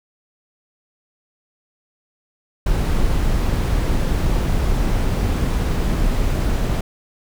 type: noise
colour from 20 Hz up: brown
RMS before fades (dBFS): -18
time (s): 2.66-6.81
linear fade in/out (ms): 5
effects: none